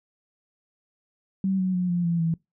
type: tone with pitch steps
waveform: sine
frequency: 191.7 / 185.92 / 180.31 / 174.88 / 169.61 / 164.49 Hz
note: G3 / F#3 / F#3 / F3 / E3 / E3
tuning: -38 / +9 / -44 / +3 / +50 / -3 cents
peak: -21 dBFS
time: 1.44-2.34 s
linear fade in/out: 2 ms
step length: 150 ms
effects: noise-tail reverb RT60 0.2 s tail -24 dB re dry